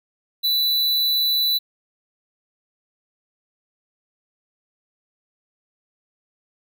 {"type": "tone", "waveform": "square", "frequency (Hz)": 3973, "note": "B7", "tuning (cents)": 10, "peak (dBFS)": -18, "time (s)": [0.43, 1.59], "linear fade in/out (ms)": 20, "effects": []}